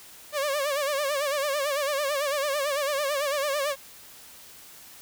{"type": "tone with vibrato", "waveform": "sawtooth", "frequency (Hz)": 571, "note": "D5", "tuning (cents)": -49, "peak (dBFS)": -21, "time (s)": [0.32, 3.76], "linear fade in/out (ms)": 50, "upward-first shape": "sine", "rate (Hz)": 9, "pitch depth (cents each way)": 100, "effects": ["white hiss -48 dBFS RMS until 5.01 s"]}